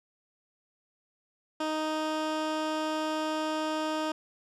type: tone with low-pass filter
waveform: 15% pulse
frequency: 311.1 Hz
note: D#4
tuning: in tune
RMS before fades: -31 dBFS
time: 1.6-4.12 s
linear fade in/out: 5 ms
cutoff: 7000 Hz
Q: 0.58
effects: none